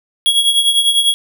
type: tone with tremolo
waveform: square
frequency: 3322 Hz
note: G#7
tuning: in tune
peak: -8 dBFS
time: 0.26-1.14 s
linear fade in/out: 0 ms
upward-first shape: triangle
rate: 10 Hz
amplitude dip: 70%
effects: none